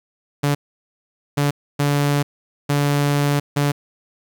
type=tone bursts at uneven times; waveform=sawtooth; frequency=143.9 Hz; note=D3; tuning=35 cents flat; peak=-12 dBFS; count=5; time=0.43-0.55 / 1.37-1.51 / 1.79-2.23 / 2.69-3.4 / 3.56-3.72 s; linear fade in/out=10 ms; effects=9-bit